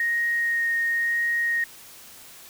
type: tone with vibrato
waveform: sine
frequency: 1864.7 Hz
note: A#6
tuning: in tune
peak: -21 dBFS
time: 0-1.64 s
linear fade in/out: 2 ms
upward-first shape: sine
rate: 0.95 Hz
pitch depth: 9 cents each way
effects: white hiss -46 dBFS RMS until 2.49 s